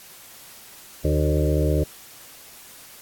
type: harmonic tone with a mistuned harmonic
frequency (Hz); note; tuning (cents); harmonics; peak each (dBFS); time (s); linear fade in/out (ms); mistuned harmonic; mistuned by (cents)
75.6; D#2; -49; 1 / 2 / 4 / 5 / 6 / 7 / 8; -21 / -24 / -27 / -28 / -29 / -29 / -30; 1.04-1.84; 10; 7; +19
effects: white hiss -45 dBFS RMS until 3.01 s + AAC 64 kbps